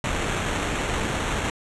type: noise with sample-and-hold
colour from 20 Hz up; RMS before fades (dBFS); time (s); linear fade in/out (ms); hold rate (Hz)
pink; -26; 0.04-1.5; 2; 4900
effects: resampled to 24000 Hz